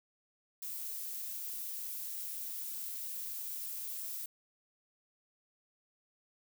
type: noise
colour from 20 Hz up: violet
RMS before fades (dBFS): -41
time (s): 0.62-4.26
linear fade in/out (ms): 5
effects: none